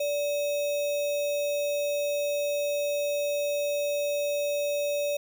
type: tone with sample-and-hold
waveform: sine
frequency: 580 Hz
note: D5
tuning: 22 cents flat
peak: -25 dBFS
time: 0-5.17 s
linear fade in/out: 5 ms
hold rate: 3150 Hz
effects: none